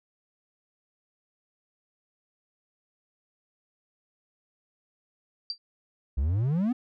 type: tone with exponential decay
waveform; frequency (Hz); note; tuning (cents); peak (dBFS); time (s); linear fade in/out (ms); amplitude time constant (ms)
sine; 4699; D8; 0; -25; 5.5-5.58; 1; 17
type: exponential sweep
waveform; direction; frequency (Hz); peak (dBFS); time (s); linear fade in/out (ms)
triangle; up; 61.74 to 260.1; -21; 6.17-6.73; 10
effects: none